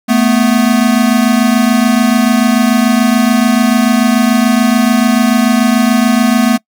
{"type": "tone pair together", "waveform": "square", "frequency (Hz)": [220, 246.9], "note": ["A3", "B3"], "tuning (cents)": [0, 0], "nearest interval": "major second", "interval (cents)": 200, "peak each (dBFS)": -11, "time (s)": [0.08, 6.58], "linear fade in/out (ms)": 20, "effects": ["noise-tail reverb RT60 0.1 s tail -24 dB re dry"]}